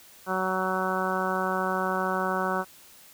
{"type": "harmonic tone", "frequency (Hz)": 187.1, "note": "F#3", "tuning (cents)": 20, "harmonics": [1, 2, 3, 4, 5, 6, 7, 8], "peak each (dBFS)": [-33, -33, -33, -33, -33, -33, -33, -33], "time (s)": [0.26, 2.65], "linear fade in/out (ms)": 50, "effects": ["white hiss -52 dBFS RMS until 3.13 s"]}